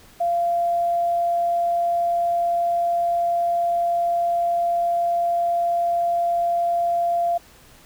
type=tone with quantisation; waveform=sine; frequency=690 Hz; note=F5; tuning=21 cents flat; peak=-18 dBFS; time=0.2-7.38 s; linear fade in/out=10 ms; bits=8; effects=pink hiss -50 dBFS RMS until 7.85 s